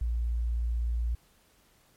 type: tone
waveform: sine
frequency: 58.27 Hz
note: A#1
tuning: in tune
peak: -26 dBFS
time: 0.01-1.15 s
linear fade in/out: 5 ms
effects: pink hiss -64 dBFS RMS until 1.96 s + MP3 64 kbps